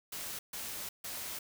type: noise bursts at uneven times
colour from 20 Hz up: white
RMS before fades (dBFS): -41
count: 3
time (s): 0.12-0.39 / 0.53-0.89 / 1.04-1.39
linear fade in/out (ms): 5
effects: none